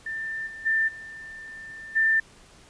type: tone with level steps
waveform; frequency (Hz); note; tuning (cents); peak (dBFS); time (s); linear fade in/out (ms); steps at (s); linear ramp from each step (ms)
sine; 1786; A6; +25; -29 / -37 / -20 / -38 / -18; 0.06-2.2; 5; 0.46 / 0.65 / 0.87 / 1.95; 20
effects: pink hiss -53 dBFS RMS until 2.69 s + resampled to 22050 Hz